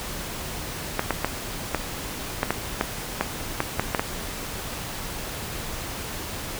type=clicks; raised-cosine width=0.5 ms; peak=-6 dBFS; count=12; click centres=0.994 / 1.107 / 1.246 / 1.747 / 2.431 / 2.506 / 2.811 / 3.21 / 3.604 / 3.796 / 3.948 / 3.995 s; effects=pink hiss -33 dBFS RMS until 6.59 s